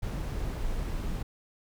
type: noise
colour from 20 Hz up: brown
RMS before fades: -32 dBFS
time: 0.02-1.23 s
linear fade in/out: 10 ms
effects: none